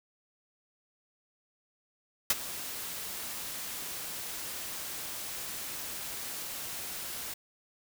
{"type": "noise with ADSR envelope", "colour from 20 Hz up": "white", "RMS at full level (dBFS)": -23, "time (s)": [2.3, 7.34], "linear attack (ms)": 3, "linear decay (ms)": 32, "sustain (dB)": -16, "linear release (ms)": 7, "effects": []}